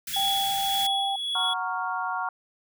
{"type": "band-stop noise", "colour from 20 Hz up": "white", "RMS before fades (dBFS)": -34, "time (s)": [0.07, 0.87], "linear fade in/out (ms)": 5, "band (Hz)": [240, 1400], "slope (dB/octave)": 96}
{"type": "tone with tremolo", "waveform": "triangle", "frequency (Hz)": 3369, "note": "G#7", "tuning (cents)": 24, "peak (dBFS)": -22, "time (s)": [0.13, 1.54], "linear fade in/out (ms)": 10, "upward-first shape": "triangle", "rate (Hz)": 1.7, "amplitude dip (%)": 55}
{"type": "tone", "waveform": "sine", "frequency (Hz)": 787, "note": "G5", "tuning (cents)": 7, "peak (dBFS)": -26, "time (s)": [0.16, 1.16], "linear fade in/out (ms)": 5}
{"type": "chord", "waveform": "sine", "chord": "Gb major seventh", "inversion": "none", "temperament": "equal", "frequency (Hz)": [740, 932.3, 1108.7, 1396.9], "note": ["Gb5", "Bb5", "Db6", "F6"], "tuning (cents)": [0, 0, 0, 0], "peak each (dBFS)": -32, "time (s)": [1.35, 2.29], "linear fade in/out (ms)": 2}
{"effects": []}